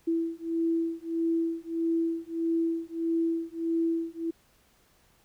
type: beating tone pair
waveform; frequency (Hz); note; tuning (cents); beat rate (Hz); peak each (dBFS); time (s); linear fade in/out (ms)
sine; 330 / 331.6; E4 / E4; +2 / +10; 1.6; -29; 0.07-4.31; 10
effects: pink hiss -64 dBFS RMS until 5.24 s